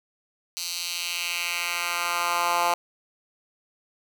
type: tone with high-pass filter sweep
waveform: 10% pulse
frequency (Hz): 173.6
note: F3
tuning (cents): -10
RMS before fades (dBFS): -27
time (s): 0.57-2.74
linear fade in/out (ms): 0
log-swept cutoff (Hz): 4600 to 820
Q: 1.7
effects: none